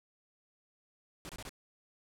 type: noise bursts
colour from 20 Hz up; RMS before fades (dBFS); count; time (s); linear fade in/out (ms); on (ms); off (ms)
pink; -45; 4; 1.25-1.493; 0; 42; 25
effects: low-pass 12000 Hz 12 dB/octave